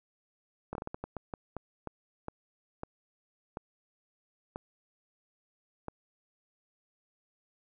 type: slowing click train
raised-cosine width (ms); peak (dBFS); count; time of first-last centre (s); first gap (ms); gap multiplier
1; -23; 16; 0.73-5.883; 22; 1.34
effects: none